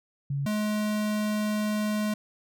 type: tone pair in turn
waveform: sine / square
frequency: 140.1 / 211.6 Hz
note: C#3 / G#3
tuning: +19 / +33 cents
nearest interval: perfect fifth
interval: 714 cents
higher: second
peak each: -26 dBFS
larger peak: neither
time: 0.3-0.46 / 0.46-2.14 s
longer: second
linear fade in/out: 5 ms
effects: none